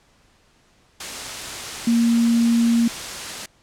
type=tone in noise; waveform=sine; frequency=233.1 Hz; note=A#3; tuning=in tune; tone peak=-14 dBFS; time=1.87-2.88 s; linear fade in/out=5 ms; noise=white; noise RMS=-30 dBFS; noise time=1-3.46 s; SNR=+13 dB; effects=pink hiss -58 dBFS RMS until 3.62 s + low-pass 8000 Hz 12 dB/octave